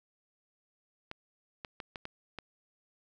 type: clicks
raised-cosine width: 0.3 ms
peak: -24 dBFS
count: 6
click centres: 1.114 / 1.648 / 1.802 / 1.958 / 2.054 / 2.387 s
effects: none